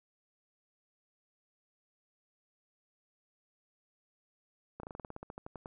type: slowing click train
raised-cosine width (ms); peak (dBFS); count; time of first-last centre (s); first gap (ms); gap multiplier
1; -29; 15; 4.8-5.659; 33; 1.09
effects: none